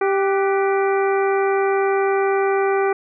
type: harmonic tone with a mistuned harmonic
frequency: 392 Hz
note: G4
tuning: in tune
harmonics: 1 / 2 / 3 / 4 / 5 / 6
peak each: -17 / -23 / -27 / -29 / -31 / -33 dBFS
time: 0.01-2.93 s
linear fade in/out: 5 ms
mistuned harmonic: 4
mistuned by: -79 cents
effects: none